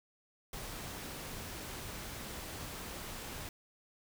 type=noise; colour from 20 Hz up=pink; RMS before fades=-44 dBFS; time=0.53-3.49 s; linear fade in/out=2 ms; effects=none